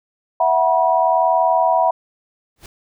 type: chord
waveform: sine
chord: E suspended second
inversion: none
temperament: equal with one note detuned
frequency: 659.3 / 740 / 968.6 Hz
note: E5 / F#5 / B5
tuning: 0 / 0 / -34 cents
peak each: -17 dBFS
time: 0.4-1.91 s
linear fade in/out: 5 ms
type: noise with exponential growth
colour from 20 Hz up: pink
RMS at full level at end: -33 dBFS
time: 2.56-2.66 s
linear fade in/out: 2 ms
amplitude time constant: 21 ms
effects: none